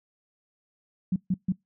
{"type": "tone bursts", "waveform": "sine", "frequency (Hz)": 185, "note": "F#3", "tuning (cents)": 0, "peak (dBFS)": -21, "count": 3, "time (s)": [1.12, 1.523], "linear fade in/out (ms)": 5, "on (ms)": 41, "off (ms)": 140, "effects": ["noise-tail reverb RT60 0.2 s tail -26 dB re dry"]}